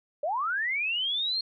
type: linear sweep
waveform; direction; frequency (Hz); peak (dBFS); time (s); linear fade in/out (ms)
sine; up; 550 to 4300; -26; 0.23-1.41; 5
effects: none